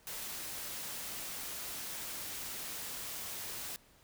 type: noise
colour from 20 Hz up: white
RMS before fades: -42 dBFS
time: 0.07-3.76 s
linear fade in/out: 0 ms
effects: pink hiss -64 dBFS RMS until 4.03 s